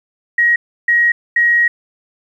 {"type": "tone bursts at uneven times", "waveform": "sine", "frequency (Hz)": 1893, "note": "A#6", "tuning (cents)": 26, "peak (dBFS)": -9, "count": 3, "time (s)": [[0.38, 0.56], [0.88, 1.12], [1.36, 1.68]], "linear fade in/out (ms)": 5, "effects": ["8-bit"]}